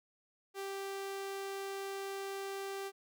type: tone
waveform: sawtooth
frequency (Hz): 392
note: G4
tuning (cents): 0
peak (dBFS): -35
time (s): 0.54-2.92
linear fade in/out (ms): 50
effects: none